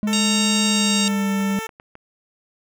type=tone with pitch glide; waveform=triangle; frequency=210 to 197.07 Hz; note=G#3 to G3; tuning=+19 to +9 cents; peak=-17 dBFS; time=0.03-1.59 s; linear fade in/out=0 ms; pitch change=-110 cents; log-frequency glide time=0.66-1.3 s
type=tone; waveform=10% pulse; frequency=445.2 Hz; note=A4; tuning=20 cents sharp; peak=-19 dBFS; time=0.07-1.67 s; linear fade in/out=5 ms
type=harmonic tone; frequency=932.3 Hz; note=A#5; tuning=in tune; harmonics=3 / 4 / 5 / 6 / 7 / 8 / 9; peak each=-26 / -24 / -29 / -29 / -31 / -27 / -30 dBFS; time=0.13-1.08 s; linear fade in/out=0 ms
type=clicks; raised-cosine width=0.5 ms; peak=-26 dBFS; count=5; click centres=1.406 / 1.508 / 1.692 / 1.799 / 1.954 s
effects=none